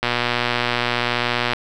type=click train; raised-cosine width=0.3 ms; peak=-3 dBFS; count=183; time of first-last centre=0.03-1.534 s; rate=121 Hz; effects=none